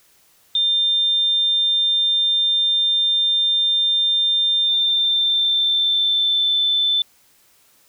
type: tone with pitch glide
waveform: sine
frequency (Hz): 3600 to 3530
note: A7 to A7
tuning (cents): +39 to +5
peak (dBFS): -15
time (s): 0.55-7.02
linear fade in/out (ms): 2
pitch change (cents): -34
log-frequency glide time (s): 4.62-6.6
effects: white hiss -56 dBFS RMS until 7.88 s